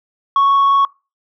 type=tone with frequency modulation; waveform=sine; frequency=1108.7 Hz; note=C#6; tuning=in tune; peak=-7 dBFS; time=0.36-0.85 s; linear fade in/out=2 ms; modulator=24.7 Hz; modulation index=0.21; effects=noise-tail reverb RT60 0.3 s tail -25 dB re dry + tanh soft clip ceiling -8 dBFS